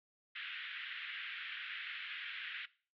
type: band-pass noise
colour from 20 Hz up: pink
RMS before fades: -45 dBFS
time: 0.35-2.66 s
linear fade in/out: 10 ms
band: 1500 to 3400 Hz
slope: 48 dB/octave
effects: noise-tail reverb RT60 0.4 s tail -19 dB re dry